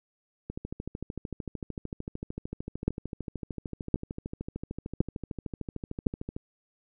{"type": "two click trains", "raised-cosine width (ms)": 3, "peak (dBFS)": [-22, -10], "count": [79, 4], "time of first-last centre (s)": [[0.5, 6.365], [2.88, 6.068]], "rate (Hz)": [13.3, 0.941], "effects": []}